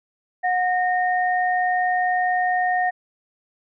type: tone pair together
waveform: sine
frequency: 729 / 1842.2 Hz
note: F#5 / A#6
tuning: -26 / -21 cents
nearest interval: octave + major third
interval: 1605 cents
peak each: -19 / -24 dBFS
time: 0.43-2.91 s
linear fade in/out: 20 ms
effects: none